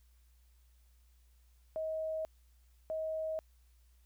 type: tone bursts at uneven times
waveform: sine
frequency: 634 Hz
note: D#5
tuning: 32 cents sharp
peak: -34 dBFS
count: 2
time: 1.76-2.25 / 2.9-3.39 s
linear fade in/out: 0 ms
effects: added 60 Hz sine -62 dBFS peak until 4.05 s + white hiss -75 dBFS RMS until 4.05 s